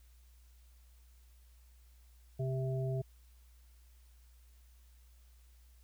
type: harmonic tone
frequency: 131.4 Hz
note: C3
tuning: 8 cents sharp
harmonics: 1 / 3 / 5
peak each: -33 / -41 / -43 dBFS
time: 2.39-3.02 s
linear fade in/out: 10 ms
effects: added 60 Hz sine -58 dBFS peak until 5.83 s + white hiss -71 dBFS RMS until 5.83 s